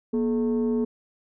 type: tone pair together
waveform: sine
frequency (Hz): 238.7 / 428.8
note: A#3 / A4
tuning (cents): +41 / -45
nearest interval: minor seventh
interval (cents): 1014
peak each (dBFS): -21 / -24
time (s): 0.13-0.85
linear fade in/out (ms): 10
effects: tanh soft clip ceiling -18 dBFS